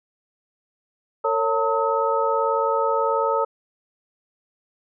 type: tone cluster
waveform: sine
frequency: 454.5 / 553 / 903 / 1278 Hz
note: A#4 / C#5 / A5 / D#6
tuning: -44 / -4 / +45 / +46 cents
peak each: -24 dBFS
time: 1.24-3.45 s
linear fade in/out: 10 ms
effects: none